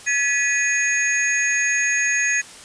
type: tone cluster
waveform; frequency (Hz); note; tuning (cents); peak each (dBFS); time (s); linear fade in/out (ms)
sine; 1703 / 1961 / 2484 / 6610; G#6 / B6 / D#7 / G#8; +43 / -13 / -3 / -9; -23; 0.06-2.42; 20
effects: white hiss -41 dBFS RMS until 2.64 s + resampled to 22050 Hz